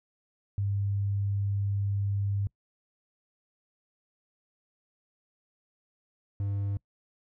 sine / triangle tone pair in turn, 100 / 100 Hz, G2 / G2, +35 / +35 cents, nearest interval unison, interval 0 cents, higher neither, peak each -26 dBFS, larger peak neither, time 0.58-2.47 / 6.4-6.77 s, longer first, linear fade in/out 0 ms, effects noise-tail reverb RT60 0.1 s tail -24 dB re dry

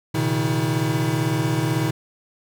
square tone cluster, 118.7 / 134.6 / 156.7 / 321 Hz, A#2 / C3 / D#3 / E4, +32 / +49 / +13 / -46 cents, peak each -26 dBFS, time 0.14-1.91 s, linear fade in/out 10 ms, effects none

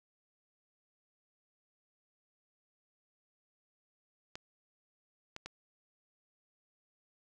clicks, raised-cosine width 0.2 ms, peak -25 dBFS, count 3, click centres 4.355 / 5.364 / 5.46 s, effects none

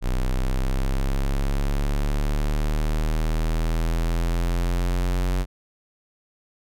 square exponential sweep, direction up, 31.26 to 45.97 Hz, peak -21 dBFS, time 0.01-5.46 s, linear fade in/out 50 ms, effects none

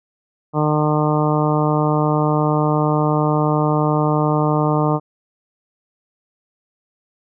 harmonic tone, 151.4 Hz, D#3, 47 cents flat, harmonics 1 / 2 / 3 / 4 / 5 / 6 / 7 / 8, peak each -18 / -21 / -23 / -24 / -25 / -26 / -26 / -27 dBFS, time 0.53-5 s, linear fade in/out 50 ms, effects none

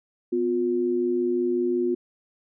sine tone pair together, 250.5 / 356 Hz, B3 / F4, +25 / +33 cents, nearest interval tritone, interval 608 cents, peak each -27 / -22 dBFS, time 0.32-1.95 s, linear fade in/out 10 ms, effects none

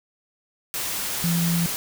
sine tone in noise, 170 Hz, F3, 46 cents flat, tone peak -20 dBFS, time 1.24-1.66 s, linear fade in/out 0 ms, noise white, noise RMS -28 dBFS, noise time 0.74-1.76 s, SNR +5 dB, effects none

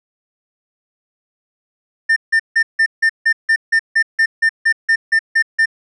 triangle tone bursts, 1800 Hz, A6, 39 cents sharp, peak -8 dBFS, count 16, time 2.09-5.658 s, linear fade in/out 10 ms, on 73 ms, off 160 ms, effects resampled to 24000 Hz

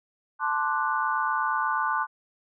sine chord, D dominant seventh, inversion second, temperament equal, 880 / 1046.5 / 1174.7 / 1480 Hz, A5 / C6 / D6 / F#6, 0 / 0 / 0 / 0 cents, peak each -29 dBFS, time 0.39-2.07 s, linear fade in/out 50 ms, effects none

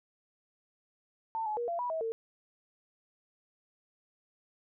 sine tone with pitch steps, 895 / 851 / 476.8 / 684 / 977 / 644 / 452 Hz, A5 / G#5 / A#4 / F5 / B5 / E5 / A4, +29 / +42 / +39 / -36 / -19 / -41 / +47 cents, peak -31 dBFS, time 1.35-2.12 s, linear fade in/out 0 ms, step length 110 ms, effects none

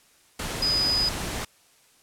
sine tone in noise, 4978 Hz, D#8, in tune, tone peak -21 dBFS, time 0.62-1.09 s, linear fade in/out 5 ms, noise pink, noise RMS -31 dBFS, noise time 0.39-1.45 s, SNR +7 dB, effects white hiss -59 dBFS RMS until 2.02 s + low-pass 11000 Hz 12 dB/octave

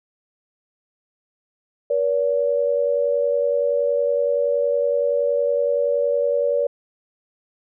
sine tone pair together, 479.3 / 570 Hz, A#4 / C#5, +48 / +48 cents, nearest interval minor third, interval 300 cents, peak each -21 / -19 dBFS, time 1.9-6.67 s, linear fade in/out 5 ms, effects none

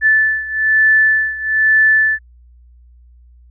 sine beating tone pair, 1750 / 1751.1 Hz, A6 / A6, -10 / -9 cents, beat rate 1.1 Hz, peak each -12 / -15 dBFS, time 0.01-2.19 s, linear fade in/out 50 ms, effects added 60 Hz sine -42 dBFS peak until 3.5 s

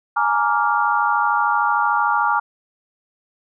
sine chord, Bb dominant seventh, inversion third, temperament just, 839.1 / 932.3 / 1165.4 / 1398.5 Hz, Ab5 / Bb5 / D6 / F6, +18 / 0 / -14 / +2 cents, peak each -21 dBFS, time 0.16-2.4 s, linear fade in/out 10 ms, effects none

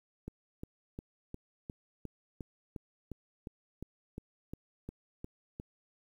click train, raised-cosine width 3 ms, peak -28 dBFS, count 16, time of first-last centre 0.28-5.599 s, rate 2.82 Hz, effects 10-bit

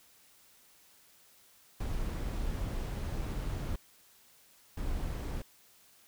brown noise bursts at uneven times, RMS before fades -35 dBFS, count 2, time 1.8-3.76 / 4.77-5.42 s, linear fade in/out 5 ms, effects white hiss -62 dBFS RMS until 6.07 s

